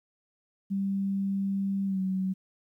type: tone with pitch glide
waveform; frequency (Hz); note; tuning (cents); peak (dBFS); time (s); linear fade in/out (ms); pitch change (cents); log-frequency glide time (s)
sine; 196 to 188.67; G3 to F#3; 0 to +34; -26; 0.7-2.34; 20; -66; 1.86-2
effects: 11-bit